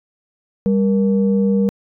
sine tone pair together, 198.45 / 472 Hz, G3 / A#4, +22 / +22 cents, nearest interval octave + minor third, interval 1500 cents, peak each -13 / -19 dBFS, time 0.66-1.69 s, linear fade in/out 0 ms, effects tanh soft clip ceiling -5 dBFS

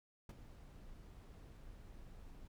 brown noise with ADSR envelope, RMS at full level -43 dBFS, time 0.29-2.48 s, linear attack 5 ms, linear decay 27 ms, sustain -12 dB, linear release 11 ms, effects none

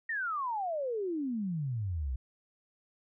sine exponential sweep, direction down, 1883 to 59.9 Hz, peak -31 dBFS, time 0.09-2.16 s, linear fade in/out 5 ms, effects none

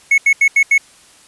triangle tone bursts at uneven times, 2200 Hz, C#7, 14 cents flat, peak -6 dBFS, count 5, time 0.11-0.18 / 0.26-0.33 / 0.41-0.48 / 0.56-0.63 / 0.71-0.78 s, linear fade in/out 5 ms, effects white hiss -46 dBFS RMS until 1.27 s + resampled to 24000 Hz

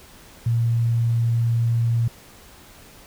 sine tone, 116.54 Hz, A#2, in tune, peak -17 dBFS, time 0.46-2.08 s, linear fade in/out 5 ms, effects pink hiss -47 dBFS RMS until 3.06 s

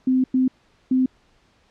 sine tone bursts at uneven times, 258.1 Hz, C4, 23 cents flat, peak -15 dBFS, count 3, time 0.07-0.24 / 0.34-0.48 / 0.91-1.06 s, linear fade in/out 5 ms, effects pink hiss -60 dBFS RMS until 1.7 s + low-pass 5000 Hz 12 dB/octave

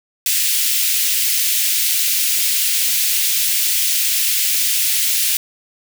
white high-pass noise, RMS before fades -17 dBFS, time 0.26-5.37 s, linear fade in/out 2 ms, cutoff 2200 Hz, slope 24 dB/octave, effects none

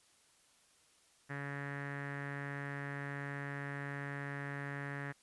sawtooth tone with low-pass filter, 141.3 Hz, C#3, 34 cents sharp, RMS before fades -42 dBFS, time 1.29-5.13 s, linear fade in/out 20 ms, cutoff 1800 Hz, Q 6.7, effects white hiss -68 dBFS RMS until 5.22 s + resampled to 24000 Hz

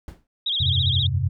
brown noise with exponential decay, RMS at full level -34 dBFS, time 0.08-0.27 s, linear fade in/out 1 ms, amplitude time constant 40 ms
sine tone with vibrato, 3512 Hz, A7, 4 cents flat, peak -21 dBFS, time 0.46-1.07 s, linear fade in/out 5 ms, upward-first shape sine, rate 15 Hz, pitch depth 170 cents each way
sine chord, F suspended second, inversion none, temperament equal, 87.31 / 98 / 130.81 Hz, F2 / G2 / C3, 0 / 0 / 0 cents, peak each -24 / -24 / -24 dBFS, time 0.6-1.29 s, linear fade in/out 10 ms
effects none

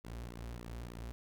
sawtooth tone with flanger, 58.6 Hz, A#1, 10 cents sharp, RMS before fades -45 dBFS, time 0.04-1.12 s, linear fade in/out 0 ms, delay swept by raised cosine 1.2 to 6.7 ms, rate 3.4 Hz, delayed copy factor -0.75, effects none

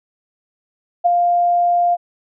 sine tone with ADSR envelope, 700 Hz, F5, 4 cents sharp, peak -8 dBFS, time 1.04-1.97 s, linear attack 21 ms, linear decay 12 ms, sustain -4 dB, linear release 36 ms, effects none

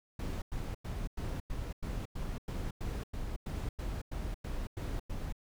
brown noise bursts, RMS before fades -37 dBFS, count 16, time 0.19-5.325 s, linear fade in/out 5 ms, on 230 ms, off 97 ms, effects none

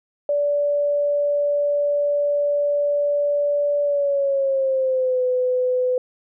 sine tone with pitch glide, 579 to 504 Hz, D5 to B4, -25 to +35 cents, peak -17 dBFS, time 0.29-5.98 s, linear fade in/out 2 ms, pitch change -240 cents, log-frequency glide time 3.83-5.23 s, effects none

